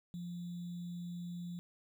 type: tone with sample-and-hold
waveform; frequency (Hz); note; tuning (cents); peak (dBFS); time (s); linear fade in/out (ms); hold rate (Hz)
sine; 174.61; F3; 0; -40; 0.14-1.59; 0; 3675
effects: none